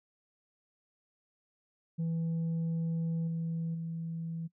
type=tone with level steps; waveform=sine; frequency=164.81 Hz; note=E3; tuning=in tune; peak=-27 / -30 / -34 dBFS; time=1.98-4.48 s; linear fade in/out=20 ms; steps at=3.27 / 3.74 s; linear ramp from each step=10 ms; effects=noise-tail reverb RT60 0.1 s tail -21 dB re dry + tanh soft clip ceiling -29 dBFS